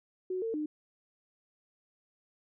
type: tone with pitch steps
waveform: sine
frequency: 370 / 451.9 / 303.2 Hz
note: F#4 / A4 / D#4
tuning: 0 / +46 / -45 cents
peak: -31 dBFS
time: 0.3-0.66 s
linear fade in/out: 5 ms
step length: 120 ms
effects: none